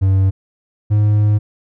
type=tone pair in turn; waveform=triangle; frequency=96 / 104.99 Hz; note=G2 / G#2; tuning=-36 / +19 cents; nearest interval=major second; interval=155 cents; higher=second; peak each=-8 dBFS; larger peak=neither; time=0.01-0.31 / 0.9-1.39 s; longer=second; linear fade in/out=20 ms; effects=none